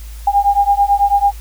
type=beating tone pair; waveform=sine; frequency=802 / 811.1 Hz; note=G5 / G#5; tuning=+39 / -41 cents; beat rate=9.1 Hz; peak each=-13 dBFS; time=0.27-1.32 s; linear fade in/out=5 ms; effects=added 54 Hz sine -28 dBFS peak until 1.4 s + white hiss -42 dBFS RMS until 1.4 s